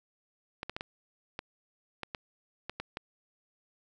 clicks, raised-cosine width 0.3 ms, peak -20 dBFS, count 10, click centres 0.631 / 0.696 / 0.765 / 0.809 / 1.391 / 2.033 / 2.148 / 2.696 / 2.8 / 2.971 s, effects none

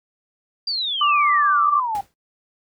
sine exponential sweep, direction down, 4790 to 784 Hz, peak -21 dBFS, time 0.67-2.01 s, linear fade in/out 5 ms
sine tone with vibrato, 1172 Hz, D6, 4 cents flat, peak -15 dBFS, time 1.01-1.8 s, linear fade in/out 5 ms, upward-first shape triangle, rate 16 Hz, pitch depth 15 cents each way
pink noise with exponential decay, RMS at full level -35 dBFS, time 1.95-2.14 s, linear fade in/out 0 ms, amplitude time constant 40 ms
effects noise-tail reverb RT60 0.1 s tail -19 dB re dry

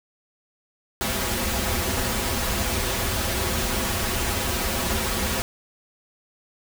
pink noise with comb filter, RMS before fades -25 dBFS, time 1.01-5.42 s, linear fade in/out 0 ms, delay 6.7 ms, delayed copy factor -0.95, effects none

